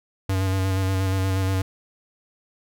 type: tone with vibrato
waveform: square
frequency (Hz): 95.2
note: F#2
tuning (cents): +50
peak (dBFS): -21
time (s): 0.29-1.62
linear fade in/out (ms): 5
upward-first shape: square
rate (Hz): 8.4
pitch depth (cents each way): 20
effects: none